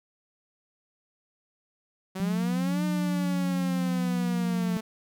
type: linear two-way sweep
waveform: sawtooth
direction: up then down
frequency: 185 to 302.1 to 219.3 Hz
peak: -28 dBFS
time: 2.15-4.81 s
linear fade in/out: 10 ms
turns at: 2.84 s
type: tone with vibrato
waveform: sine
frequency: 180 Hz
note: F#3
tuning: 47 cents flat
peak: -25 dBFS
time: 2.2-4.77 s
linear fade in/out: 0 ms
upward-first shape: sine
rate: 11 Hz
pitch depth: 24 cents each way
effects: none